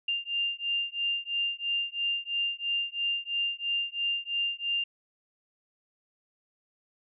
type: beating tone pair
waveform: sine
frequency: 2794 / 2797 Hz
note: F7 / F7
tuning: 0 / +2 cents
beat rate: 3 Hz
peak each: -31 dBFS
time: 0.08-4.84 s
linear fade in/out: 5 ms
effects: none